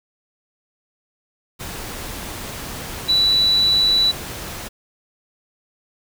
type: tone in noise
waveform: sine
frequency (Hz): 3951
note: B7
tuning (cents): 0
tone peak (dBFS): -13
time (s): 3.08-4.12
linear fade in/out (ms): 20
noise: pink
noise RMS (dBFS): -31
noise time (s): 1.59-4.69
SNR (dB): +15
effects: none